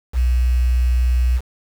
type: tone with quantisation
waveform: sine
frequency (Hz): 61.74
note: B1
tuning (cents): 0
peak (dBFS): -13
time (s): 0.13-1.41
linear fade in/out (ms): 50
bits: 6
effects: none